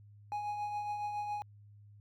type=tone with tremolo; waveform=triangle; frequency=830.6 Hz; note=G#5; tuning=in tune; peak=-31 dBFS; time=0.32-1.42 s; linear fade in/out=0 ms; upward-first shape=triangle; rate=7.2 Hz; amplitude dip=45%; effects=added 103 Hz sine -54 dBFS peak until 2 s